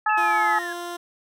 harmonic tone, 428 Hz, A4, 48 cents flat, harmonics 2 / 3 / 4, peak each -21 / -23 / -24 dBFS, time 0.06-0.59 s, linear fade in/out 5 ms
sine linear sweep, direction down, 2696 to 1655 Hz, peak -30 dBFS, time 0.09-0.73 s, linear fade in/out 5 ms
15% pulse tone with pitch glide, 346 to 348 Hz, F4 to F4, -16 to -6 cents, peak -24 dBFS, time 0.17-0.97 s, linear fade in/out 10 ms, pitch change +10 cents, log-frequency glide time 0.4-0.78 s
effects none

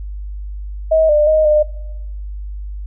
sine tone with pitch steps, 637 / 598 / 623 / 604 Hz, D#5 / D5 / D#5 / D5, +41 / +31 / +2 / +48 cents, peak -9 dBFS, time 0.91-1.63 s, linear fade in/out 10 ms, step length 180 ms, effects noise-tail reverb RT60 0.9 s tail -21 dB re dry + added 50 Hz sine -24 dBFS peak until 2.86 s

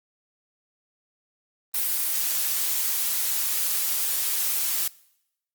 blue noise, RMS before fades -25 dBFS, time 1.74-4.88 s, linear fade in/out 5 ms, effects noise-tail reverb RT60 0.8 s tail -22 dB re dry + Opus 32 kbps

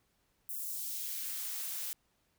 blue noise with high-pass filter sweep, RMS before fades -39 dBFS, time 0.49-1.93 s, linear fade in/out 0 ms, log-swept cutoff 11000 to 210 Hz, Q 0.76, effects pink hiss -75 dBFS RMS until 2.38 s

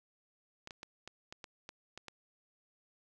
clicks, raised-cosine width 0.2 ms, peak -28 dBFS, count 9, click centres 0.674 / 0.708 / 0.831 / 1.076 / 1.325 / 1.442 / 1.691 / 1.976 / 2.083 s, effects none

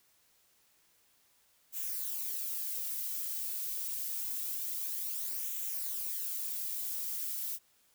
violet noise with flanger, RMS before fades -37 dBFS, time 1.72-7.59 s, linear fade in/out 50 ms, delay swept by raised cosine 0.2 to 2.9 ms, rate 0.26 Hz, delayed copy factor -0.5, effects white hiss -69 dBFS RMS until 7.94 s

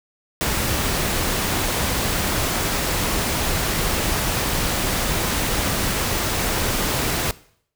pink noise, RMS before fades -22 dBFS, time 0.41-7.31 s, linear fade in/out 0 ms, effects noise-tail reverb RT60 0.6 s tail -19 dB re dry

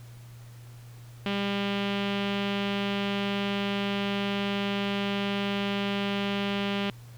sawtooth tone with low-pass filter, 200 Hz, G3, 35 cents sharp, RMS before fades -29 dBFS, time 1.26-6.9 s, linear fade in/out 0 ms, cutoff 3100 Hz, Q 3.4, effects added 119 Hz sine -44 dBFS peak until 7.17 s + pink hiss -56 dBFS RMS until 7.17 s

